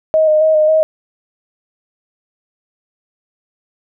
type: tone with vibrato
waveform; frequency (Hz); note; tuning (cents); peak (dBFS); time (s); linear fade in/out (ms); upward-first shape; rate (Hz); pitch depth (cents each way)
sine; 623; D#5; +2; -8; 0.14-0.83; 0; square; 3.7; 21
effects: none